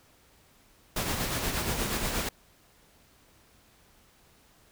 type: noise with tremolo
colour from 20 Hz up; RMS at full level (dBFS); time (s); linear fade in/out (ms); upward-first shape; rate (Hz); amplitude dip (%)
pink; -29; 0.96-2.29; 5; sine; 8.4; 40
effects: pink hiss -61 dBFS RMS until 4.71 s